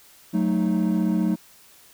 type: chord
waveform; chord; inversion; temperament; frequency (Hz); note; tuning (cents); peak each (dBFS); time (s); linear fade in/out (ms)
triangle; D# diminished; first; equal; 185 / 220 / 311.1; F#3 / A3 / D#4; 0 / 0 / 0; -20 / -21 / -23; 0.33-1.36; 20
effects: tanh soft clip ceiling -11 dBFS + white hiss -52 dBFS RMS until 1.93 s